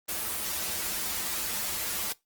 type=noise with comb filter; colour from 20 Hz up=white; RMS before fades=-32 dBFS; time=0.08-2.13 s; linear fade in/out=10 ms; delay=7.4 ms; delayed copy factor=-1; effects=noise-tail reverb RT60 0.2 s tail -22 dB re dry + Opus 24 kbps